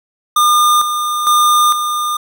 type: tone with tremolo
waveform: square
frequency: 1209 Hz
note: D6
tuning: 50 cents sharp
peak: -9 dBFS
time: 0.36-2.17 s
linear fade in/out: 5 ms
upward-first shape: square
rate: 1.1 Hz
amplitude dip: 55%
effects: none